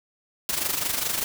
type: noise with amplitude modulation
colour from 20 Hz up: white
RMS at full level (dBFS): -24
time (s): 0.49-1.24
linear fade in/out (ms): 0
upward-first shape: sine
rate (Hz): 24.8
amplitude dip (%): 65
effects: none